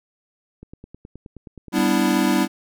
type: click train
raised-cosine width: 3 ms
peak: -26 dBFS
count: 12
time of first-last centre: 0.63-1.788 s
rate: 9.5 Hz
type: chord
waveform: square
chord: E minor seventh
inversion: first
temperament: equal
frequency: 196 / 246.9 / 293.7 / 329.6 Hz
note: G3 / B3 / D4 / E4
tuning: 0 / 0 / 0 / 0 cents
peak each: -23 dBFS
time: 1.72-2.48 s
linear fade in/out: 50 ms
effects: none